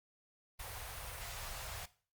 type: band-stop noise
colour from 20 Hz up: pink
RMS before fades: -45 dBFS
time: 0.59-1.86 s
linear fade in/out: 10 ms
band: 120 to 550 Hz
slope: 24 dB/octave
effects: noise-tail reverb RT60 0.4 s tail -17 dB re dry + Opus 32 kbps